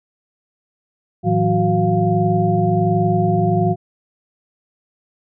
sine tone cluster, 110.2 / 161.4 / 182.7 / 367.7 / 699 Hz, A2 / E3 / F#3 / F#4 / F5, +3 / -36 / -22 / -11 / +1 cents, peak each -20 dBFS, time 1.23-3.76 s, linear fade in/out 50 ms, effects none

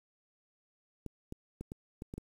clicks, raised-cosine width 3 ms, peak -28 dBFS, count 7, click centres 1.063 / 1.324 / 1.61 / 1.719 / 2.021 / 2.139 / 2.18 s, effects 9-bit

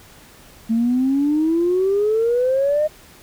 sine exponential sweep, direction up, 222.1 to 620 Hz, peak -14 dBFS, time 0.69-2.88 s, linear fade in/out 20 ms, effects tanh soft clip ceiling -10 dBFS + pink hiss -46 dBFS RMS until 3.22 s

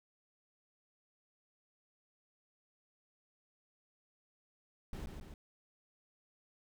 brown noise with echo, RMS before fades -42 dBFS, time 4.93-5.06 s, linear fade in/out 2 ms, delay 140 ms, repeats 2, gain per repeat -4 dB, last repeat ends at 5.34 s, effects none

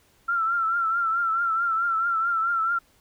sine tone with vibrato, 1356 Hz, E6, 49 cents sharp, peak -21 dBFS, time 0.28-2.79 s, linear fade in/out 10 ms, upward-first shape triangle, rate 4.6 Hz, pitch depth 73 cents each way, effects pink hiss -61 dBFS RMS until 3 s

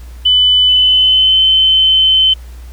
sine tone with pitch glide, 3000 to 3067 Hz, F#7 to G7, +23 to -38 cents, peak -6 dBFS, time 0.25-2.34 s, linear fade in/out 10 ms, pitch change +39 cents, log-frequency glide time 0.66-1.42 s, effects added 60 Hz sine -28 dBFS peak until 2.72 s + pink hiss -44 dBFS RMS until 2.72 s

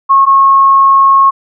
sine tone pair in turn, 1090 / 1090 Hz, C#6 / C#6, -29 / -29 cents, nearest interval unison, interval 0 cents, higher neither, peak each -3 dBFS, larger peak neither, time 0.09-0.26 / 0.26-1.31 s, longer second, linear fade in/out 20 ms, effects none

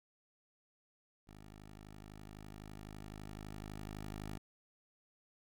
10% pulse tone with level ramp, 51.91 Hz, G#1, in tune, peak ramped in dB -46 to -34 dBFS, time 1.27-4.38 s, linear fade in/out 10 ms, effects none

